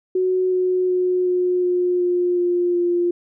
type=tone with pitch steps; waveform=sine; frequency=370 / 367 / 364.1 / 361.1 / 358.2 / 355.3 / 352.5 / 349.6 Hz; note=F#4 / F#4 / F#4 / F#4 / F4 / F4 / F4 / F4; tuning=0 / -14 / -28 / -42 / +44 / +30 / +16 / +2 cents; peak=-16 dBFS; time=0.15-3.11 s; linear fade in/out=5 ms; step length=370 ms; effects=none